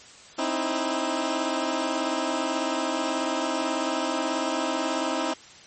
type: tone cluster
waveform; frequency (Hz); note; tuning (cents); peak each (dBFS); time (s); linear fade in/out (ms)
15% pulse; 264.5 / 308.9 / 327.2; C4 / D#4 / E4; +19 / -12 / -13; -23; 0.38-5.34; 10
effects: white hiss -48 dBFS RMS until 5.66 s + MP3 32 kbps